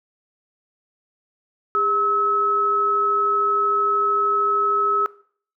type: tone pair together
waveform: sine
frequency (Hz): 405.1 / 1292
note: G#4 / E6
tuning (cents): -43 / -35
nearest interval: octave + minor sixth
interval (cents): 2008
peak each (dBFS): -26 / -17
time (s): 1.75-5.06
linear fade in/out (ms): 0
effects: noise-tail reverb RT60 0.5 s tail -18 dB re dry